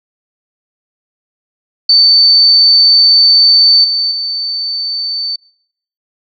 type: tone with level steps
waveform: sine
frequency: 4542 Hz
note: C#8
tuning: 41 cents sharp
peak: -4 / -11 / -15 dBFS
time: 1.89-5.36 s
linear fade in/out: 5 ms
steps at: 3.84 / 4.11 s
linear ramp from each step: 5 ms
effects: noise-tail reverb RT60 0.7 s tail -26 dB re dry